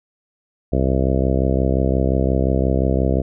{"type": "harmonic tone", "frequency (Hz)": 65.7, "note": "C2", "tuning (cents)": 8, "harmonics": [1, 2, 3, 4, 5, 6, 7, 8, 9, 10], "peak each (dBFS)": [-19, -22, -24, -25, -26, -27, -27, -28, -29, -29], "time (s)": [0.72, 3.22], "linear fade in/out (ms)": 10, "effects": []}